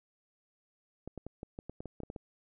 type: clicks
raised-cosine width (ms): 2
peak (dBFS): -28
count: 12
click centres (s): 1.076 / 1.177 / 1.266 / 1.431 / 1.589 / 1.696 / 1.805 / 1.857 / 2.003 / 2.034 / 2.101 / 2.162
effects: none